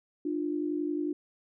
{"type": "tone pair together", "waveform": "sine", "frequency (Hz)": [299.5, 350.6], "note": ["D4", "F4"], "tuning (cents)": [34, 7], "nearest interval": "minor third", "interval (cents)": 273, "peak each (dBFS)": [-30, -33], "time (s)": [0.25, 1.13], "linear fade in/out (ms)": 5, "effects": []}